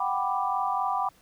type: chord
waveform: sine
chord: G major seventh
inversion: third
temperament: equal with one note detuned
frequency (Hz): 740 / 784 / 987.8 / 1179.4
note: F#5 / G5 / B5 / D6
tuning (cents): 0 / 0 / 0 / +7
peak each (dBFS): -32 / -29 / -30 / -30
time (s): 0-1.09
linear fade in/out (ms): 5
effects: pink hiss -60 dBFS RMS until 1.21 s